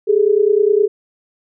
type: tone pair together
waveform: sine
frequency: 400.7 / 430.4 Hz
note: G4 / A4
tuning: +38 / -38 cents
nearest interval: minor second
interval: 124 cents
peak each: -13 dBFS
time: 0.07-0.88 s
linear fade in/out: 20 ms
effects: none